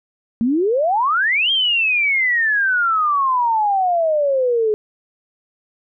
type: exponential two-way sweep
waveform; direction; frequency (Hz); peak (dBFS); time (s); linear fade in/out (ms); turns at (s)
sine; up then down; 220 to 3238 to 418.9; -14; 0.41-4.74; 0; 1.51
effects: none